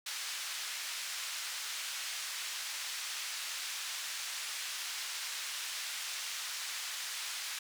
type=band-pass noise; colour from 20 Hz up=white; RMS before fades=-40 dBFS; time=0.06-7.59 s; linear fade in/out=5 ms; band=1400 to 6400 Hz; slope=12 dB/octave; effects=none